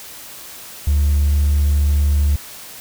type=tone; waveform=triangle; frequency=72.5 Hz; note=D2; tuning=22 cents flat; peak=-9 dBFS; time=0.87-2.36 s; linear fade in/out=5 ms; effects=tanh soft clip ceiling -8 dBFS + white hiss -36 dBFS RMS until 2.8 s